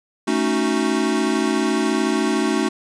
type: chord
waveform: square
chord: D# half-diminished seventh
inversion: second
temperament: equal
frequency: 220 / 277.2 / 311.1 / 370 Hz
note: A3 / C#4 / D#4 / F#4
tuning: 0 / 0 / 0 / 0 cents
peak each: -24 dBFS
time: 0.27-2.69 s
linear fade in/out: 10 ms
effects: resampled to 22050 Hz